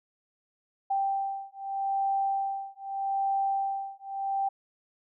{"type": "beating tone pair", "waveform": "sine", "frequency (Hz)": [784, 784.81], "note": ["G5", "G5"], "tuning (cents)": [0, 2], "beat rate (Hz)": 0.81, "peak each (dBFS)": [-30, -30], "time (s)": [0.9, 4.49], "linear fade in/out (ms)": 10, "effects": []}